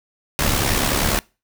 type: noise with amplitude modulation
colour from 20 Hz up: pink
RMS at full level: -17 dBFS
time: 0.39-1.19 s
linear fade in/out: 0 ms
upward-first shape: sine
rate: 70.4 Hz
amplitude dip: 55%
effects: noise-tail reverb RT60 0.3 s tail -24 dB re dry